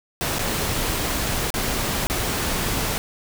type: noise with dropouts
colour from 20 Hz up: pink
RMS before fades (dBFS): -24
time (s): 0.21-2.98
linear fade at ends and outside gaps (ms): 0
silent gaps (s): 0.386-0.392 / 1.504-1.541 / 2.07-2.099
effects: none